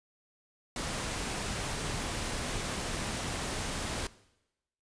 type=noise; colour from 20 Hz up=pink; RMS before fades=-35 dBFS; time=0.76-4.07 s; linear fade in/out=2 ms; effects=noise-tail reverb RT60 0.9 s tail -19 dB re dry + resampled to 22050 Hz